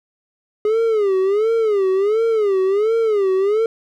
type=tone with vibrato; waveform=triangle; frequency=415.3 Hz; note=G#4; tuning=in tune; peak=-12 dBFS; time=0.65-3.66 s; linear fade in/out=2 ms; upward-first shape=sine; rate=1.4 Hz; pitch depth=170 cents each way; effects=none